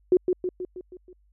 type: tone with echo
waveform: sine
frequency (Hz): 364.1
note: F#4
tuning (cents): -28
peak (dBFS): -14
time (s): 0.12-0.17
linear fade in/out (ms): 2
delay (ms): 160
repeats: 6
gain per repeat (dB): -5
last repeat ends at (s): 1.13
effects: added 50 Hz sine -59 dBFS peak until 1.32 s